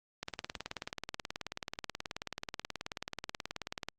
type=click train; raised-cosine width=0.2 ms; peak=-20 dBFS; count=69; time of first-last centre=0.23-3.886 s; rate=18.6 Hz; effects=Opus 48 kbps